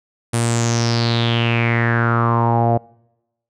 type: tone with low-pass filter sweep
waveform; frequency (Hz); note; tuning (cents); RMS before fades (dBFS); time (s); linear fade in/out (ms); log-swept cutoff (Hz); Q
sawtooth; 116.9; A#2; +5; -17; 0.33-2.78; 10; 9600 to 660; 6.1
effects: noise-tail reverb RT60 0.9 s tail -25 dB re dry